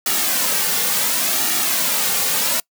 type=noise with flanger; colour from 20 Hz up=white; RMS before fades=-19 dBFS; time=0.06-2.6 s; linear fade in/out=2 ms; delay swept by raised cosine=1.9 to 3.1 ms; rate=0.7 Hz; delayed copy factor=-0.6; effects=noise-tail reverb RT60 0.1 s tail -25 dB re dry + high-pass 200 Hz 12 dB/octave